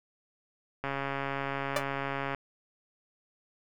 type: click train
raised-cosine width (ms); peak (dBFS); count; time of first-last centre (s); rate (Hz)
0.5; -18; 209; 0.84-2.347; 138
type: tone with exponential decay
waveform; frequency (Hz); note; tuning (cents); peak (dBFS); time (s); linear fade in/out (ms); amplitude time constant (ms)
sawtooth; 587.3; D5; 0; -20; 1.76-1.84; 5; 17
effects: none